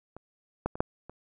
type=clicks; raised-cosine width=1 ms; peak=-29 / -14 / -25 / -9 / -29 dBFS; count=5; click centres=0.166 / 0.66 / 0.755 / 0.805 / 1.096 s; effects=none